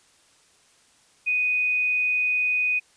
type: tone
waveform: sine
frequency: 2489 Hz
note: D#7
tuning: in tune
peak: -20 dBFS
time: 1.26-2.8 s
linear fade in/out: 20 ms
effects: white hiss -59 dBFS RMS until 2.96 s + resampled to 22050 Hz